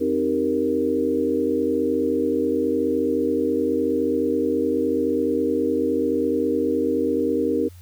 sine chord, C minor seventh, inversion none, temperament equal, 261.6 / 311.1 / 392 / 466.2 Hz, C4 / Eb4 / G4 / Bb4, 0 / 0 / 0 / 0 cents, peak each -25 / -24 / -26 / -23 dBFS, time 0-7.69 s, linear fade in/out 20 ms, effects added 88 Hz sine -41 dBFS peak until 7.81 s + white hiss -55 dBFS RMS until 7.81 s

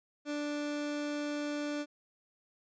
30% pulse tone, 293.7 Hz, D4, in tune, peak -31 dBFS, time 0.25-1.86 s, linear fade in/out 50 ms, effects resampled to 16000 Hz

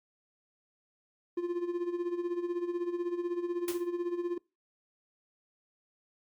triangle tone with tremolo, 349.2 Hz, F4, in tune, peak -26 dBFS, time 1.37-4.38 s, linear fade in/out 5 ms, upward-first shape sine, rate 16 Hz, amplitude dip 70%
white noise with exponential decay, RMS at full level -35 dBFS, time 3.68-3.88 s, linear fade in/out 2 ms, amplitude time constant 43 ms
effects noise-tail reverb RT60 0.3 s tail -26 dB re dry + Opus 48 kbps

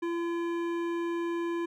triangle tone with hard clipping, 340 Hz, F4, 46 cents flat, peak -31 dBFS, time 0.02-1.66 s, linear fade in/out 10 ms, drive 17 dB, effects none

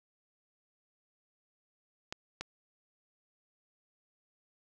clicks, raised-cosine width 0.2 ms, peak -20 dBFS, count 2, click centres 2.125 / 2.41 s, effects none

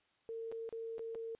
sine tone with dropouts, 454.3 Hz, A#4, 45 cents flat, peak -40 dBFS, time 0.29-1.35 s, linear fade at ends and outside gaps 0 ms, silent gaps 0.516-0.523 / 0.691-0.726 / 0.982-0.993 / 1.148-1.154 s, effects white hiss -74 dBFS RMS until 1.39 s + resampled to 8000 Hz

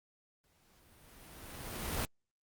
pink noise with exponential growth, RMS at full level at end -34 dBFS, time 0.44-2.05 s, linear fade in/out 0 ms, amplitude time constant 350 ms, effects Opus 48 kbps

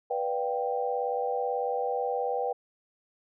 sine chord, G dominant seventh, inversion first, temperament just, 490 / 588 / 705.6 / 784 Hz, B4 / D5 / F5 / G5, -14 / +2 / +18 / 0 cents, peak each -30 / -36 / -36 / -31 dBFS, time 0.1-2.53 s, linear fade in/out 10 ms, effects none

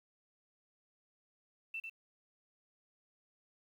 sine tone with echo, 2673 Hz, E7, 23 cents sharp, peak -38 dBFS, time 1.74-1.8 s, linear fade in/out 5 ms, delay 97 ms, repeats 1, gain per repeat -4 dB, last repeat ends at 1.897 s, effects 11-bit

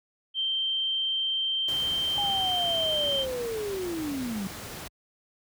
sine tone, 3136 Hz, G7, in tune, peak -25 dBFS, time 0.34-3.26 s, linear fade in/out 50 ms
pink noise, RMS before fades -39 dBFS, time 1.68-4.88 s, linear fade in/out 5 ms
sine linear sweep, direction down, 825 to 185 Hz, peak -29 dBFS, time 2.18-4.47 s, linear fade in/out 0 ms
effects high-pass 60 Hz 12 dB/octave

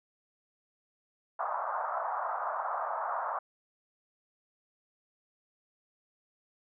white band-pass noise, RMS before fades -34 dBFS, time 1.39-3.39 s, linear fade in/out 5 ms, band 620 to 1300 Hz, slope 48 dB/octave, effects none

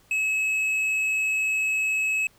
sine tone with tanh clipping, 2577 Hz, E7, 40 cents flat, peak -23 dBFS, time 0.11-2.27 s, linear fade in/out 2 ms, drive 6 dB, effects pink hiss -59 dBFS RMS until 2.38 s

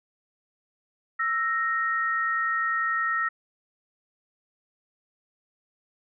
sine tone pair together, 1324.3 / 1864.7 Hz, E6 / A#6, +8 / 0 cents, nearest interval tritone, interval 592 cents, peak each -26 dBFS, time 1.19-3.29 s, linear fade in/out 10 ms, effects none

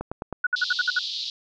click train, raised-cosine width 1 ms, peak -16 dBFS, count 4, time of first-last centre 0.01-0.327 s, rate 9.47 Hz
sine tone bursts, 1468 Hz, F#6, 14 cents flat, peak -18 dBFS, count 7, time 0.44-0.99 s, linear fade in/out 5 ms, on 28 ms, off 59 ms
white band-pass noise, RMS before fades -31 dBFS, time 0.56-1.3 s, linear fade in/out 2 ms, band 3400 to 4600 Hz, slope 48 dB/octave
effects none

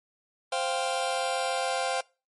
sawtooth chord, C suspended fourth, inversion none, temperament just, 523.3 / 697.7 / 784.9 Hz, C5 / F5 / G5, 0 / -2 / +2 cents, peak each -27 dBFS, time 0.52-2.01 s, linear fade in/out 5 ms, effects noise-tail reverb RT60 0.3 s tail -23 dB re dry + MP3 48 kbps

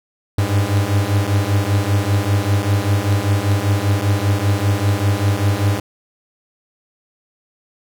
45% pulse beating tone pair, 98 / 103.1 Hz, G2 / G#2, 0 / -12 cents, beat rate 5.1 Hz, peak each -18 / -17 dBFS, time 0.38-5.8 s, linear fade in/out 5 ms, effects none

